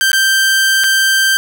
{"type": "tone with dropouts", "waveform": "sawtooth", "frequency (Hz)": 1568, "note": "G6", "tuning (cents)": 0, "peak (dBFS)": -6, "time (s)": [0.01, 1.37], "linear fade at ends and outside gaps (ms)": 0, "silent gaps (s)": [[0.117, 0.131], [0.837, 0.841]], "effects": []}